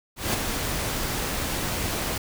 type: noise with ADSR envelope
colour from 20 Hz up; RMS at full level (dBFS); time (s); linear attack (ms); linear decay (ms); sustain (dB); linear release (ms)
pink; -23; 0.16-2.18; 180; 9; -5; 4
effects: none